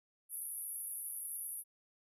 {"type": "band-pass noise", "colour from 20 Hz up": "white", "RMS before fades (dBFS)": -43, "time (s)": [0.29, 1.64], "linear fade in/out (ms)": 50, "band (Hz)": [10000, 12000], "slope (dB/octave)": 96, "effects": []}